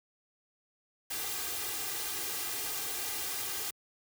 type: noise with comb filter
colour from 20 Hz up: white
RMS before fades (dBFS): -36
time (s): 1.1-3.71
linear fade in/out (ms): 10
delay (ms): 2.5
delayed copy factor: +0.75
effects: high-pass 80 Hz 12 dB/octave